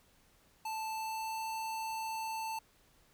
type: tone with pitch glide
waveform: square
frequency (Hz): 880 to 887.7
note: A5 to A5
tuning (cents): 0 to +15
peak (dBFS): -37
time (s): 0.65-2.59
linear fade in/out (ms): 5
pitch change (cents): +15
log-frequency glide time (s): 0.88-1.47
effects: pink hiss -67 dBFS RMS until 3.13 s

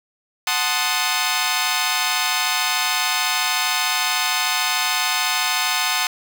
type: chord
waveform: 10% pulse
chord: F# diminished seventh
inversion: none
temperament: equal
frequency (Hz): 740 / 880 / 1046.5 / 1244.5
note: F#5 / A5 / C6 / Eb6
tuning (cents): 0 / 0 / 0 / 0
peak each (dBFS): -16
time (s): 0.47-6.07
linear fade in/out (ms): 2
effects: none

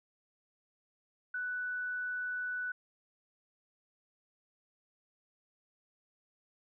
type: tone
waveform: sine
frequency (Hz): 1487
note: F#6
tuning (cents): +8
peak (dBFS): -34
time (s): 1.34-2.72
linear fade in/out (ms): 5
effects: none

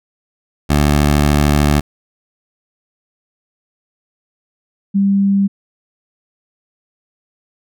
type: tone pair in turn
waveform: 15% pulse / sine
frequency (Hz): 73.42 / 197.71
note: D2 / G3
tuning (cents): 0 / +15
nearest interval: octave + perfect fourth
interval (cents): 1715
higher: second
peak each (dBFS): -4 / -10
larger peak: first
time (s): 0.69-1.81 / 4.94-5.48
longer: first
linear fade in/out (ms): 20
effects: none

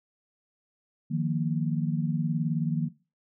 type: chord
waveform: sine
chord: Eb suspended second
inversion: none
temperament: equal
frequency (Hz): 155.56 / 174.61 / 233.1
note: Eb3 / F3 / Bb3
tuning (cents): 0 / 0 / 0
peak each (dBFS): -27 / -30 / -31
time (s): 1.1-2.89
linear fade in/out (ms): 20
effects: noise-tail reverb RT60 0.3 s tail -18 dB re dry

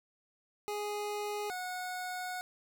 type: tone pair in turn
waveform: 25% pulse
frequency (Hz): 415.3 / 731.1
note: G#4 / F#5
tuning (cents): 0 / -21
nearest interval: minor seventh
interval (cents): 979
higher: second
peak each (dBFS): -31 / -33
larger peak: first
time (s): 0.68-1.5 / 1.5-2.41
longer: second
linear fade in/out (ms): 0
effects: none

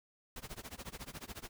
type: noise with tremolo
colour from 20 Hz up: pink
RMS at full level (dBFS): -44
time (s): 0.36-1.49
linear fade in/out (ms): 2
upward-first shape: sine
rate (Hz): 14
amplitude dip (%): 95
effects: none

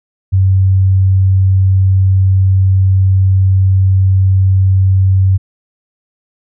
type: tone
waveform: sine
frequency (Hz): 95.2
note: F#2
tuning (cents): +50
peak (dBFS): -6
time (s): 0.32-5.38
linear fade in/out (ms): 20
effects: none

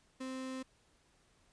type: tone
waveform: 35% pulse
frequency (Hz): 260.8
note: C4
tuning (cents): -5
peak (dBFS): -38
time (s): 0.2-0.63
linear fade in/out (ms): 10
effects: pink hiss -70 dBFS RMS until 1.52 s + resampled to 22050 Hz

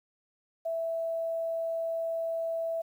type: tone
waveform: sine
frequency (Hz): 659.3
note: E5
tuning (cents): 0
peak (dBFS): -29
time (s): 0.65-2.82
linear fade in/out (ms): 10
effects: 10-bit

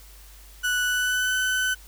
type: tone with pitch glide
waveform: 35% pulse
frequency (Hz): 1480 to 1510.2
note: F#6 to F#6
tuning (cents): 0 to +35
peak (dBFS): -20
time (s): 0.63-1.75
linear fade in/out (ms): 20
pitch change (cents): +35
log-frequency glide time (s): 0.84-1.36
effects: added 50 Hz sine -46 dBFS peak until 1.87 s + white hiss -51 dBFS RMS until 1.87 s

